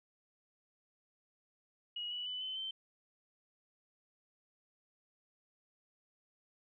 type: tone with pitch steps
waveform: sine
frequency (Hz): 2900 / 2949 / 2999 / 3049 / 3101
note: F#7 / F#7 / F#7 / G7 / G7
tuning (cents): -35 / -6 / +23 / -49 / -19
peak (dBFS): -38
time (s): 1.96-2.71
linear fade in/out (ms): 5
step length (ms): 150
effects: none